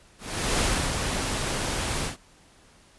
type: noise with ADSR envelope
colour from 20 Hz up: pink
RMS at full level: -23 dBFS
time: 0.18-2.17 s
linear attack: 410 ms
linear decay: 320 ms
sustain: -5 dB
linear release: 130 ms
effects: pink hiss -56 dBFS RMS until 2.98 s + resampled to 24000 Hz